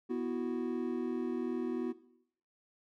triangle chord, B suspended fourth, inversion none, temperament equal, 246.9 / 329.6 / 370 Hz, B3 / E4 / F#4, 0 / 0 / 0 cents, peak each -34 / -37 / -34 dBFS, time 0.09-1.93 s, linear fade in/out 20 ms, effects noise-tail reverb RT60 0.7 s tail -17 dB re dry

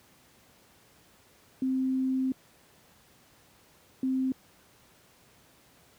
sine tone bursts at uneven times, 261.4 Hz, C4, 1 cent flat, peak -25 dBFS, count 2, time 1.62-2.32 / 4.03-4.32 s, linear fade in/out 2 ms, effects pink hiss -60 dBFS RMS until 5.98 s + high-pass 80 Hz 12 dB/octave

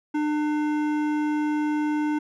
triangle tone with hard clipping, 300 Hz, D4, 37 cents sharp, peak -24 dBFS, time 0.14-2.19 s, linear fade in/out 10 ms, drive 17 dB, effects none

